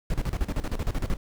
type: noise with tremolo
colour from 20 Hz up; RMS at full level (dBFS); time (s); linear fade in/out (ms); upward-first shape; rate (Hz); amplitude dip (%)
brown; -25; 0.1-1.17; 2; square; 13; 80
effects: none